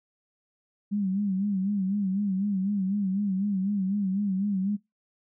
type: tone with vibrato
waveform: sine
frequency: 196.7 Hz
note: G3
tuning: 6 cents sharp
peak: -24 dBFS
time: 0.91-4.77 s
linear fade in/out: 20 ms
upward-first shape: sine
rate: 4 Hz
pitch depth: 94 cents each way
effects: noise-tail reverb RT60 0.2 s tail -23 dB re dry